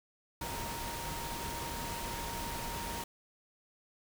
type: tone in noise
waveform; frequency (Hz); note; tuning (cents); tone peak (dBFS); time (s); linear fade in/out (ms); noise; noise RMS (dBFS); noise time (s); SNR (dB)
sine; 932.3; A#5; 0; -42; 0.41-3.04; 5; pink; -40; 0.41-3.04; -5
effects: none